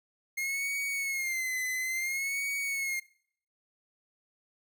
45% pulse tone with vibrato, 2131 Hz, C7, 31 cents sharp, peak -30 dBFS, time 0.37-3 s, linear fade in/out 10 ms, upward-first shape sine, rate 0.58 Hz, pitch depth 91 cents each way, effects noise-tail reverb RT60 0.6 s tail -22 dB re dry

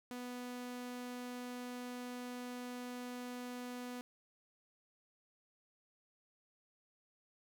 sawtooth tone, 246.9 Hz, B3, in tune, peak -39 dBFS, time 0.11-4.01 s, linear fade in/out 0 ms, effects none

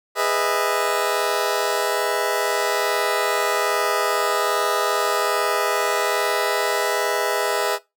20% pulse chord, E major seventh, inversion first, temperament just, 412 / 494.4 / 618.1 / 659.3 Hz, G#4 / B4 / D#5 / E5, -14 / +2 / -12 / 0 cents, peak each -20 dBFS, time 0.15-7.79 s, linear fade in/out 50 ms, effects noise-tail reverb RT60 0.2 s tail -19 dB re dry

